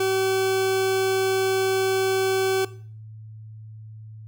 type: tone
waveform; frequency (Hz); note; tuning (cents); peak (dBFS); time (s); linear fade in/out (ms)
40% pulse; 382; G4; -45; -19; 0-2.65; 5
effects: noise-tail reverb RT60 0.5 s tail -18 dB re dry + added 109 Hz sine -38 dBFS peak until 4.27 s